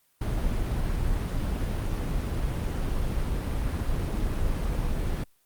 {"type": "noise", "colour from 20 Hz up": "brown", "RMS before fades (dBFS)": -27, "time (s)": [0.21, 5.24], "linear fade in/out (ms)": 5, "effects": ["white hiss -67 dBFS RMS until 5.45 s", "Opus 32 kbps"]}